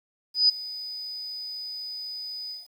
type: tone with ADSR envelope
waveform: sine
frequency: 4978 Hz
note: D#8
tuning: in tune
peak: -14 dBFS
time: 0.34-2.68 s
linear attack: 150 ms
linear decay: 11 ms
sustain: -19 dB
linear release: 170 ms
effects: 9-bit